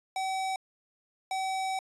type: tone pair in turn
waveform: square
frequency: 763 / 763 Hz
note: G5 / G5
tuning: -47 / -47 cents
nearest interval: unison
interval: 0 cents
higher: neither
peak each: -30 / -30 dBFS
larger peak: neither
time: 0.16-0.56 / 1.31-1.79 s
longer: second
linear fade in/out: 2 ms
effects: resampled to 24000 Hz